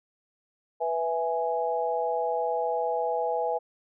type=chord; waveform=sine; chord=E major; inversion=second; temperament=equal; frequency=493.9 / 659.3 / 830.6 Hz; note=B4 / E5 / G#5; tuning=0 / 0 / 0 cents; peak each=-29 / -30 / -29 dBFS; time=0.8-3.59 s; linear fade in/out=20 ms; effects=none